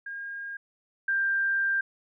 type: tone pair in turn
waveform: sine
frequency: 1619 / 1585.7 Hz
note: G#6 / G6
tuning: -45 / +19 cents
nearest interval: unison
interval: 36 cents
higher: first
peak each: -34 / -23 dBFS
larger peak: second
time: 0.06-0.57 / 1.08-1.81 s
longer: second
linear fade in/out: 5 ms
effects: none